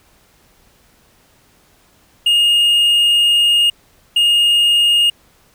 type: tone bursts at uneven times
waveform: triangle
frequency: 2846 Hz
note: F7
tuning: 32 cents sharp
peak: -8 dBFS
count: 2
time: 2.26-3.7 / 4.16-5.1 s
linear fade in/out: 5 ms
effects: pink hiss -53 dBFS RMS until 5.54 s